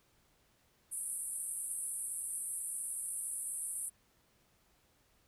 white band-pass noise, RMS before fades -40 dBFS, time 0.91-3.9 s, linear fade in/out 20 ms, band 8600 to 11000 Hz, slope 96 dB/octave, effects pink hiss -71 dBFS RMS until 5.27 s

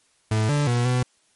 40% pulse tone with pitch steps, 108.8 / 146.1 / 120.8 / 125.2 Hz, A2 / D3 / B2 / B2, -19 / -9 / -38 / +24 cents, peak -18 dBFS, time 0.31-1.03 s, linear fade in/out 5 ms, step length 180 ms, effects white hiss -63 dBFS RMS until 1.35 s + MP3 48 kbps

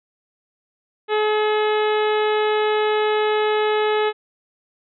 harmonic tone, 426.3 Hz, G#4, 45 cents sharp, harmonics 1 / 2 / 3 / 4 / 5 / 6 / 7 / 8 / 9, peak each -18 / -24 / -28 / -30 / -32 / -34 / -35 / -36 / -37 dBFS, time 1.08-4.13 s, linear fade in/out 50 ms, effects none

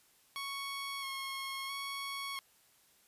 15% pulse tone with vibrato, 1097 Hz, C#6, 18 cents flat, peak -32 dBFS, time 0.36-2.39 s, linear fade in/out 0 ms, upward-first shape square, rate 0.75 Hz, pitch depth 19 cents each way, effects white hiss -67 dBFS RMS until 3.07 s + resampled to 32000 Hz

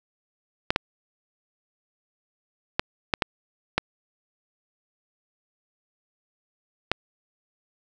clicks, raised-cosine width 0.3 ms, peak -4 dBFS, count 7, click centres 0.705 / 0.761 / 2.795 / 3.138 / 3.222 / 3.78 / 6.916 s, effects none

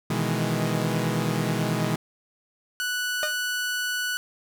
sawtooth chord, E major seventh, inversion second, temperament equal, 123.47 / 155.56 / 164.81 / 207.7 Hz, B2 / D#3 / E3 / G#3, 0 / 0 / 0 / 0 cents, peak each -25 dBFS, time 0.1-1.96 s, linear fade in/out 5 ms
sawtooth tone, 1480 Hz, F#6, in tune, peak -22 dBFS, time 2.8-4.17 s, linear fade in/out 0 ms
sawtooth tone with exponential decay, 611 Hz, D#5, 32 cents flat, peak -19 dBFS, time 3.23-3.38 s, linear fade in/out 0 ms, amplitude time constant 31 ms
effects none

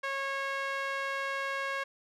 sawtooth tone with band-pass filter, 547 Hz, C#5, 23 cents flat, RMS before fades -34 dBFS, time 0.03-1.84 s, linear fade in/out 10 ms, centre 1700 Hz, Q 1.4, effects none

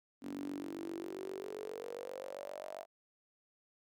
sawtooth tone with high-pass filter sweep, 47.52 Hz, F#1, 47 cents sharp, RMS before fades -44 dBFS, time 0.21-2.86 s, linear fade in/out 50 ms, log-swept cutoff 260 to 660 Hz, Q 9.7, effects none

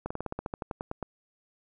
slowing click train, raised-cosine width 1 ms, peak -19 dBFS, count 14, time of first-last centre 0.06-1.027 s, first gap 45 ms, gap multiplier 1.08, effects none

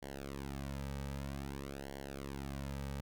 sawtooth tone with flanger, 69 Hz, C#2, 7 cents flat, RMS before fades -43 dBFS, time 0.02-3.01 s, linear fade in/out 10 ms, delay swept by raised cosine 0.79 to 2.89 ms, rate 0.52 Hz, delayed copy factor -1, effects none

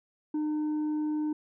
triangle tone with tanh clipping, 303.9 Hz, D#4, 41 cents flat, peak -28 dBFS, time 0.34-1.33 s, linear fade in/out 5 ms, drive 8 dB, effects none

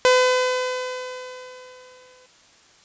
sawtooth tone with exponential decay, 506 Hz, B4, 42 cents sharp, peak -8 dBFS, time 0.05-2.26 s, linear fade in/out 0 ms, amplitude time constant 480 ms, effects white hiss -53 dBFS RMS until 2.84 s + resampled to 16000 Hz

